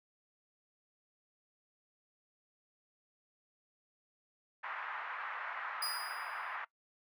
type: band-pass noise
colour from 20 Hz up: pink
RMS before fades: -42 dBFS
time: 4.63-6.65 s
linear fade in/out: 10 ms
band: 970 to 1900 Hz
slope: 24 dB/octave
type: tone with exponential decay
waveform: sawtooth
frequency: 4928 Hz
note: D#8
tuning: 17 cents flat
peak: -30 dBFS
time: 5.82-6.56 s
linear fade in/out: 5 ms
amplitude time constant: 160 ms
effects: noise-tail reverb RT60 0.1 s tail -21 dB re dry